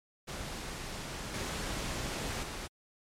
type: noise with level steps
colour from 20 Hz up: pink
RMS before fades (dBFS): -40 / -36 / -40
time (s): 0.27-2.68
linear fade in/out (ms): 20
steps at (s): 1.34 / 2.43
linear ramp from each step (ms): 2
effects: low-pass 9000 Hz 12 dB/octave + MP3 96 kbps